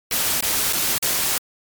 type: noise with dropouts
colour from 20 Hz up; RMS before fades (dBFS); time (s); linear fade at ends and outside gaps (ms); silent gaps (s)
white; -21; 0.11-1.38; 2; 0.408-0.424 / 0.727-0.731 / 0.982-1.025
effects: MP3 96 kbps